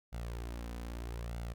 sawtooth tone with flanger, 58.27 Hz, A#1, in tune, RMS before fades -41 dBFS, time 0.12-1.54 s, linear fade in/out 20 ms, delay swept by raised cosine 1.4 to 4 ms, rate 0.79 Hz, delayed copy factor +0.55, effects none

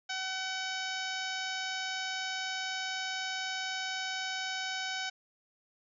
harmonic tone, 756 Hz, F#5, 37 cents sharp, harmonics 1 / 2 / 3 / 4 / 5 / 6 / 7 / 8 / 9, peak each -41 / -38 / -42 / -42 / -43 / -47 / -43 / -49 / -50 dBFS, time 0.09-5.1 s, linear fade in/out 10 ms, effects none

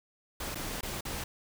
pink noise with dropouts, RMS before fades -37 dBFS, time 0.4-1.24 s, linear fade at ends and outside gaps 5 ms, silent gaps 0.547-0.554 / 0.81-0.829 / 1.009-1.051 s, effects none

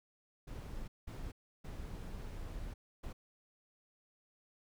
brown noise bursts at uneven times, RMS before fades -44 dBFS, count 4, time 0.47-0.88 / 1.07-1.32 / 1.64-2.74 / 3.03-3.13 s, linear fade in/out 10 ms, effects none

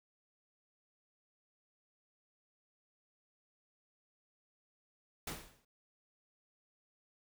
pink noise with exponential decay, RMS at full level -38 dBFS, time 5.27-5.65 s, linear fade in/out 5 ms, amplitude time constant 82 ms, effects none

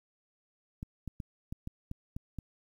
clicks, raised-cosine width 5 ms, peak -26 dBFS, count 8, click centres 0.829 / 1.077 / 1.202 / 1.525 / 1.674 / 1.914 / 2.165 / 2.387 s, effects 10-bit

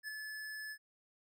square tone with ADSR envelope, 1726 Hz, A6, 34 cents flat, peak -39 dBFS, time 0.03-0.78 s, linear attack 53 ms, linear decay 3 ms, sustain -4 dB, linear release 64 ms, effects none

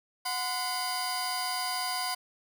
sawtooth tone cluster, 732 / 1022 / 4812 Hz, F#5 / C6 / D8, -19 / -41 / +41 cents, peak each -31 dBFS, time 0.25-2.15 s, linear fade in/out 10 ms, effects none

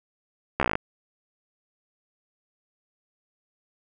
slowing click train, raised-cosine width 0.5 ms, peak -7 dBFS, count 10, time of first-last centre 0.6-0.754 s, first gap 14 ms, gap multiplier 1.05, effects 8-bit

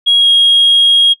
sine tone with pitch glide, 3300 to 3273 Hz, G#7 to G#7, -12 to -26 cents, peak -4 dBFS, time 0.06-1.14 s, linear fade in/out 20 ms, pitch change -14 cents, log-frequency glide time 0.18-0.28 s, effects noise-tail reverb RT60 0.1 s tail -17 dB re dry + tanh soft clip ceiling -2 dBFS

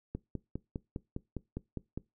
click train, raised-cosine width 3 ms, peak -23 dBFS, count 10, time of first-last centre 0.15-1.976 s, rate 4.93 Hz, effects noise-tail reverb RT60 0.2 s tail -21 dB re dry

